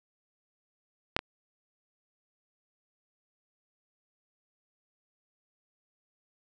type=clicks; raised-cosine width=0.3 ms; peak=-7 / -17 dBFS; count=2; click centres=1.165 / 1.191 s; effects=none